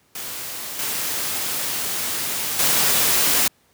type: noise with level steps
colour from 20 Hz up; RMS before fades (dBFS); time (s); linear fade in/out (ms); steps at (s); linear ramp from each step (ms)
white; -31 / -25 / -18; 0.15-3.48; 5; 0.79 / 2.59; 2
effects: pink hiss -60 dBFS RMS until 3.73 s + high-pass 80 Hz 12 dB/octave